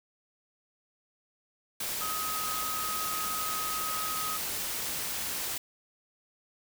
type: tone in noise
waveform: sine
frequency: 1262 Hz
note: D#6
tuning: 24 cents sharp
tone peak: -34 dBFS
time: 2.01-4.37 s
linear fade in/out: 5 ms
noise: white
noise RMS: -34 dBFS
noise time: 1.8-5.58 s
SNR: -3 dB
effects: none